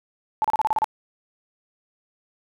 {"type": "tone bursts", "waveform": "sine", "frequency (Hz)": 869, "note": "A5", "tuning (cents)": -22, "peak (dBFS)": -17, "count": 8, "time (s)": [0.42, 0.843], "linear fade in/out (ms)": 0, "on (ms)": 24, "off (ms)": 33, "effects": []}